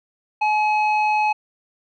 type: tone with low-pass filter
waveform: square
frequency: 850 Hz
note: G#5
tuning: 40 cents sharp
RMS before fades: -19 dBFS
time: 0.41-1.33 s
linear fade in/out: 10 ms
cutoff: 2200 Hz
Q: 2
effects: none